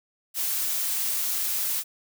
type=noise; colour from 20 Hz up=blue; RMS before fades=-27 dBFS; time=0.34-1.84 s; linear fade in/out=50 ms; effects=none